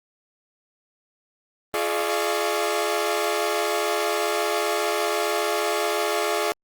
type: tone cluster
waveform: sawtooth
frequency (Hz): 346.6 / 421.7 / 600 / 687 / 1114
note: F4 / G#4 / D5 / F5 / C#6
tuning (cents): -13 / +26 / +37 / -29 / +8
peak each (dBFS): -28 / -22 / -24 / -25 / -28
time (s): 1.74-6.52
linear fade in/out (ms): 0
effects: Opus 24 kbps